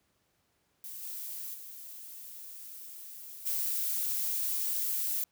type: noise with level steps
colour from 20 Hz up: violet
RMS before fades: -43 / -40 / -46 / -32 dBFS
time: 0.84-5.24 s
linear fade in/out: 2 ms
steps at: 1.02 / 1.53 / 3.45 s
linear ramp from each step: 20 ms
effects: pink hiss -74 dBFS RMS until 5.31 s + high-pass 60 Hz 12 dB/octave